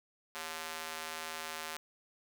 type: tone with high-pass filter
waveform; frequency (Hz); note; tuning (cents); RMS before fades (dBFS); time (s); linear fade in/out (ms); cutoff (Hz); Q
square; 79.8; D#2; +44; -42; 0.35-1.77; 0; 960; 0.63
effects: none